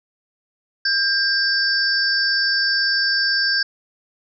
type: tone cluster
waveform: sine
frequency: 1596 / 4658 / 5280 Hz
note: G6 / D8 / E8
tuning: +31 / -15 / +2 cents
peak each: -19 / -22 / -22 dBFS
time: 0.85-3.63 s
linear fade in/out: 5 ms
effects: none